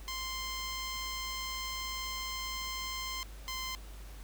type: tone pair in turn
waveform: 10% pulse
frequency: 1046.5 / 1039.9 Hz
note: C6 / C6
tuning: 0 / -11 cents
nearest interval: unison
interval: 11 cents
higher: first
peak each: -28 dBFS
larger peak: neither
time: 0.08-3.23 / 3.48-3.75 s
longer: first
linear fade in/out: 0 ms
effects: added 50 Hz sine -45 dBFS peak until 4.23 s + pink hiss -55 dBFS RMS until 4.23 s

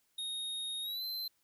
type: tone with pitch glide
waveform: square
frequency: 3729 to 4090 Hz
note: A#7 to C8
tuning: 0 to -40 cents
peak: -37 dBFS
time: 0.18-1.28 s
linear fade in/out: 5 ms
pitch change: +160 cents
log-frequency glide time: 0.82-1.04 s
effects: white hiss -75 dBFS RMS until 1.43 s

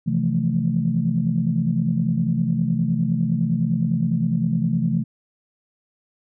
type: chord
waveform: sine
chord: F major seventh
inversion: second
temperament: equal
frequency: 130.81 / 164.81 / 174.61 / 220 Hz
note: C3 / E3 / F3 / A3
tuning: 0 / 0 / 0 / 0 cents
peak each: -25 / -22 / -24 / -23 dBFS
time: 0.06-5.04 s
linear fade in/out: 20 ms
effects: tanh soft clip ceiling -7 dBFS

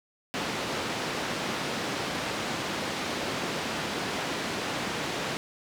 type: band-pass noise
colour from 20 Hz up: pink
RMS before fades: -32 dBFS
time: 0.34-5.37 s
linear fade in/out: 0 ms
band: 180 to 5000 Hz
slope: 12 dB/octave
effects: none

